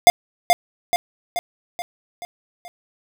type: tone with echo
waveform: square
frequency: 704 Hz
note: F5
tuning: 14 cents sharp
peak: -6 dBFS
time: 0.07-0.1 s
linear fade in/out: 0 ms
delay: 430 ms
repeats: 6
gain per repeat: -5 dB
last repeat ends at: 2.68 s
effects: none